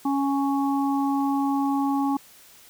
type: harmonic tone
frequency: 277.2 Hz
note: C#4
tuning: in tune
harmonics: 1 / 3 / 4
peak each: -22 / -27 / -32 dBFS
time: 0.05-2.17 s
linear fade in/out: 5 ms
effects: white hiss -51 dBFS RMS until 2.69 s